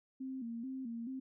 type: tone with vibrato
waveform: sine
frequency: 246.9 Hz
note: B3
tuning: in tune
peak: -39 dBFS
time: 0.2-1.2 s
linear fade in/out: 10 ms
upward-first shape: square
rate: 2.3 Hz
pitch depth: 110 cents each way
effects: none